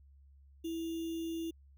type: tone with sample-and-hold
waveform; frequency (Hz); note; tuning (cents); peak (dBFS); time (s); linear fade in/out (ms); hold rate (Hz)
sine; 329.6; E4; 0; -35; 0.64-1.51; 10; 3150
effects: added 69 Hz sine -57 dBFS peak until 1.77 s